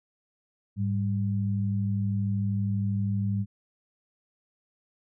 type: tone pair together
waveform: sine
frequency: 104.4 / 197.08 Hz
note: G#2 / G3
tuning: +10 / +10 cents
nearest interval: major seventh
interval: 1100 cents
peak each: -26 / -29 dBFS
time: 0.76-3.46 s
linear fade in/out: 50 ms
effects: none